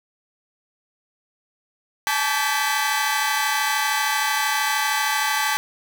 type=tone cluster; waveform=sawtooth; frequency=847 / 880 / 1153 / 1563 / 1981 Hz; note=G#5 / A5 / D6 / G6 / B6; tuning=+34 / 0 / -32 / -6 / +5 cents; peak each=-23 dBFS; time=2.07-5.57 s; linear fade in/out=0 ms; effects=none